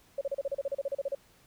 sine tone bursts, 554.4 Hz, C#5, in tune, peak -28 dBFS, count 15, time 0.18-1.15 s, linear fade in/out 5 ms, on 32 ms, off 35 ms, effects pink hiss -62 dBFS RMS until 1.46 s

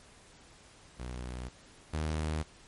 sawtooth tone pair in turn, 61.74 / 77.62 Hz, B1 / D#2, 0 / -4 cents, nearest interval major third, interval 396 cents, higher second, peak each -34 / -27 dBFS, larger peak second, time 0.99-1.49 / 1.93-2.43 s, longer neither, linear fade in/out 10 ms, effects pink hiss -57 dBFS RMS until 2.67 s + MP3 48 kbps

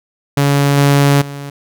sawtooth tone with level steps, 141.5 Hz, C#3, 36 cents sharp, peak -6 / -4 / -21 dBFS, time 0.37-1.5 s, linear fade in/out 5 ms, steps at 0.77 / 1.21 s, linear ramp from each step 10 ms, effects none

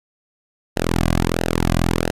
sawtooth tone with flanger, 42.14 Hz, E1, 39 cents sharp, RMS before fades -19 dBFS, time 0.76-2.11 s, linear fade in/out 10 ms, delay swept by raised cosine 0.87 to 2.27 ms, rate 1.5 Hz, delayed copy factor -0.95, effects resampled to 32000 Hz + 8-bit

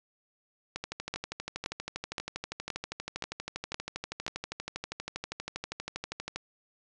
two click trains, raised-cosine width 0.2 ms, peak -15 / -18 dBFS, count 7 / 71, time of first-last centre 1.14-4.265 / 0.76-6.36 s, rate 1.92 / 12.5 Hz, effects resampled to 22050 Hz

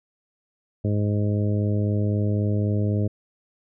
harmonic tone, 103.83 Hz, G#2, in tune, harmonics 1 / 2 / 3 / 4 / 5 / 6, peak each -21 / -27 / -31 / -33 / -35 / -37 dBFS, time 0.84-3.08 s, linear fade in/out 10 ms, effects none

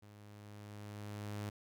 sawtooth tone with level ramp, 103.83 Hz, G#2, in tune, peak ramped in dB -52 to -35 dBFS, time 0.02-1.5 s, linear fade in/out 10 ms, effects none

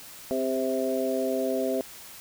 harmonic tone with a mistuned harmonic, 130.9 Hz, C3, 1 cent sharp, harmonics 2 / 3 / 4 / 5, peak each -30 / -30 / -30 / -30 dBFS, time 0.31-1.81 s, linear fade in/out 0 ms, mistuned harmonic 3, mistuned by +26 cents, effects white hiss -45 dBFS RMS until 2.2 s

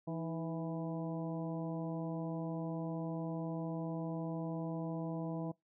harmonic tone with a mistuned harmonic, 164.81 Hz, E3, in tune, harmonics 1 / 2 / 3 / 4 / 5 / 6, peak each -39 / -42 / -47 / -45 / -52 / -52 dBFS, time 0.07-5.52 s, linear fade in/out 10 ms, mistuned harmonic 2, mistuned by -55 cents, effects noise-tail reverb RT60 0.2 s tail -25 dB re dry

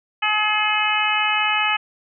harmonic tone, 425.1 Hz, G#4, 40 cents sharp, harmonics 2 / 3 / 4 / 5 / 6 / 7, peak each -24 / -24 / -27 / -26 / -22 / -25 dBFS, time 0.22-1.77 s, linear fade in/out 10 ms, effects none

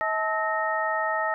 sine tone cluster, 639 / 871 / 1292 / 1854 Hz, D#5 / A5 / E6 / A#6, +46 / -18 / -35 / -10 cents, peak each -29 dBFS, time 0.01-1.34 s, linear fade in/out 0 ms, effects none

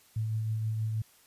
sine tone with tremolo, 110 Hz, A2, in tune, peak -27 dBFS, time 0.16-1.02 s, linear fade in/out 5 ms, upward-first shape triangle, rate 6.3 Hz, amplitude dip 30%, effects white hiss -61 dBFS RMS until 1.26 s + resampled to 32000 Hz

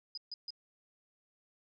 sine tone bursts, 4978 Hz, D#8, in tune, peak -39 dBFS, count 3, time 0.15-0.505 s, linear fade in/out 2 ms, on 25 ms, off 140 ms, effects none

